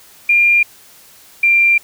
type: tone pair in turn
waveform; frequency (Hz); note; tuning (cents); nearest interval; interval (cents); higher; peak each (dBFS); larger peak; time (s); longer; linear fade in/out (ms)
sine; 2400 / 2375; D7 / D7; +37 / +19; unison; 18; first; -8; neither; 0.29-0.63 / 1.43-1.78; second; 5
effects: white hiss -44 dBFS RMS until 1.83 s